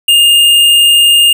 sine tone with hard clipping, 2824 Hz, F7, 19 cents sharp, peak -5 dBFS, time 0.08-1.33 s, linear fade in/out 5 ms, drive 14 dB, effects none

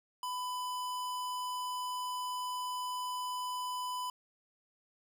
square tone, 999 Hz, B5, 20 cents sharp, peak -36 dBFS, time 0.23-4.1 s, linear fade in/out 2 ms, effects none

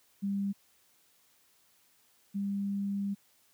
sine tone pair in turn, 198.8 / 199.5 Hz, G3 / G3, +25 / +31 cents, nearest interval unison, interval 6 cents, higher second, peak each -29 / -30 dBFS, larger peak first, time 0.22-0.53 / 2.34-3.15 s, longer second, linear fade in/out 20 ms, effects white hiss -67 dBFS RMS until 3.53 s + high-pass 60 Hz 12 dB/octave

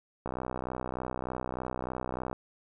click train, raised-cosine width 1 ms, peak -20 dBFS, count 132, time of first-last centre 0.26-2.33 s, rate 63.3 Hz, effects none

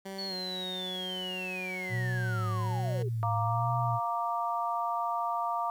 15% pulse tone with pitch glide, 193.5 to 184.34 Hz, G3 to F#3, -22 to -6 cents, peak -32 dBFS, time 0.05-3.03 s, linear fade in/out 10 ms, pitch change -84 cents, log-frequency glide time 0.28-0.34 s
sine linear sweep, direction down, 4435 to 370 Hz, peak -35 dBFS, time 0.18-3.09 s, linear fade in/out 10 ms
sine tone with vibrato, 114.7 Hz, A#2, 28 cents flat, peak -29 dBFS, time 1.89-4 s, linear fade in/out 50 ms, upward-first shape sine, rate 1.2 Hz, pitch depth 110 cents each way
sine chord, Bb major, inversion second, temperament equal, 698.5 / 932.3 / 1174.7 Hz, F5 / Bb5 / D6, 0 / 0 / 0 cents, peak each -33 dBFS, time 3.23-5.7 s, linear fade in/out 0 ms
effects 10-bit

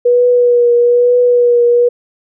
sine tone with vibrato, 484.5 Hz, B4, 33 cents flat, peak -6 dBFS, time 0.05-1.89 s, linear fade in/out 10 ms, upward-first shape triangle, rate 1.1 Hz, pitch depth 28 cents each way, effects none

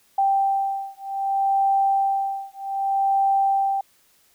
sine beating tone pair, 784 / 784.64 Hz, G5 / G5, 0 / +1 cents, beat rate 0.64 Hz, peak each -22 / -22 dBFS, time 0.18-3.81 s, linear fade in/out 5 ms, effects white hiss -60 dBFS RMS until 4.34 s

